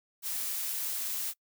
blue noise, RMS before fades -34 dBFS, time 0.22-1.34 s, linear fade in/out 50 ms, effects noise-tail reverb RT60 0.1 s tail -25 dB re dry

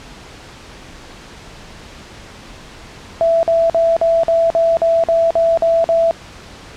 sine tone bursts, 664 Hz, E5, 12 cents sharp, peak -10 dBFS, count 11, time 3.21-6.11 s, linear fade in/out 0 ms, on 220 ms, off 48 ms, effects pink hiss -37 dBFS RMS until 6.76 s + low-pass 6000 Hz 12 dB/octave

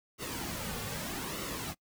pink noise with flanger, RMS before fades -38 dBFS, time 0.18-1.75 s, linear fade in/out 50 ms, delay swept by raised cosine 1.2 to 3.1 ms, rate 0.81 Hz, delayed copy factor -0.6, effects noise-tail reverb RT60 0.1 s tail -24 dB re dry

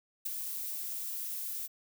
violet noise with ADSR envelope, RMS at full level -32 dBFS, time 0.25-1.68 s, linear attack 12 ms, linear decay 11 ms, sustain -6 dB, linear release 27 ms, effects none

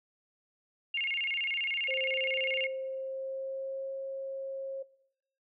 sine tone with vibrato, 2460 Hz, D#7, 20 cents flat, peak -29 dBFS, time 0.94-2.67 s, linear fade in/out 5 ms, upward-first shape square, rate 15 Hz, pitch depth 220 cents each way
sine tone with pitch glide, 527 to 539.3 Hz, C5 to C#5, +12 to -48 cents, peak -34 dBFS, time 1.88-4.83 s, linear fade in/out 10 ms, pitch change +40 cents, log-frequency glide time 2.57-3.92 s
effects noise-tail reverb RT60 0.8 s tail -22 dB re dry

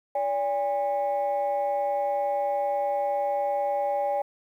sine tone pair together, 574.2 / 812 Hz, D5 / G#5, -39 / -39 cents, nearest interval tritone, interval 600 cents, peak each -25 dBFS, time 0.15-4.22 s, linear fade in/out 5 ms, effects tanh soft clip ceiling -19 dBFS + 10-bit

